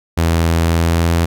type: tone with pitch glide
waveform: sawtooth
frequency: 83 to 84.11 Hz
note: E2 to E2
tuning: +12 to +35 cents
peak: -8 dBFS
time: 0.17-1.26 s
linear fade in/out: 10 ms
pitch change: +23 cents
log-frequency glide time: 0.64-1.11 s
effects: none